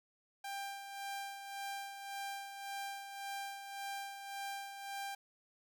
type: tone with tremolo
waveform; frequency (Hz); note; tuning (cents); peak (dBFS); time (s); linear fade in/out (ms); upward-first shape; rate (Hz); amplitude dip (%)
sawtooth; 793; G5; +20; -36; 0.44-5.15; 5; sine; 1.8; 55
effects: none